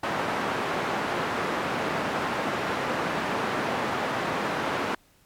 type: band-pass noise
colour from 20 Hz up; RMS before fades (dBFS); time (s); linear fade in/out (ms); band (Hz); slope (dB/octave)
white; -28; 0.03-4.95; 5; 140 to 1300; 12
effects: pink hiss -61 dBFS RMS until 5.25 s + MP3 96 kbps